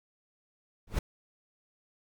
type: noise with exponential growth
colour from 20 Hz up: brown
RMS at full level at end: -21 dBFS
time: 0.87-0.99 s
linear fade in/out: 5 ms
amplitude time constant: 26 ms
effects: none